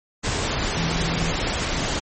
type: tone in noise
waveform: sine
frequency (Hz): 165.5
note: E3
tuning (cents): +7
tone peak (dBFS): -25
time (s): 0.77-1.32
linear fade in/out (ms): 20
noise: pink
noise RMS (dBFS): -24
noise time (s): 0.23-2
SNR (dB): -4
effects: MP3 32 kbps